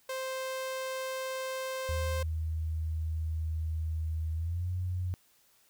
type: tone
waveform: sawtooth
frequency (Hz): 523.3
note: C5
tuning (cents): 0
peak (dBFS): -30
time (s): 0.09-2.23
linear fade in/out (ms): 5
type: tone with pitch glide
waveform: sine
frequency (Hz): 79.7 to 90.5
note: D#2 to F#2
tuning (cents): +42 to -38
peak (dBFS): -30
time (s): 1.89-5.14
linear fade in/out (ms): 0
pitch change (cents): +220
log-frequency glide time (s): 4.34-4.69
effects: white hiss -66 dBFS RMS until 5.69 s